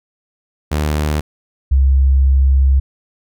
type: tone pair in turn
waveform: sawtooth / sine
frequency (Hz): 75.4 / 67.17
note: D2 / C2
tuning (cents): +46 / +46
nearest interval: major second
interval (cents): 200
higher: first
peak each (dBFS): -11 / -8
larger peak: second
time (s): 0.71-1.21 / 1.71-2.8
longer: second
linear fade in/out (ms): 10
effects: none